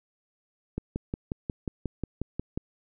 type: click train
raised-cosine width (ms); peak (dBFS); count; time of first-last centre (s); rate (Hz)
3; -17; 11; 0.78-2.575; 5.57
effects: none